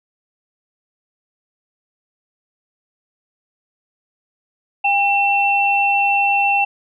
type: tone pair together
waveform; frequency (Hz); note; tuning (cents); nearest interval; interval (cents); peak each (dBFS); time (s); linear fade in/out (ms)
sine; 801 / 2697; G5 / E7; +37 / +39; octave + major sixth; 2102; -16; 4.84-6.65; 10
effects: none